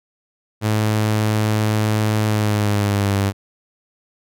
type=tone with pitch glide; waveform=sawtooth; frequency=107.6 to 99.24 Hz; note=A2 to G2; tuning=-38 to +22 cents; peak=-12 dBFS; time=0.61-3.33 s; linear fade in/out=50 ms; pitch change=-140 cents; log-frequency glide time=2.26-3.18 s; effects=none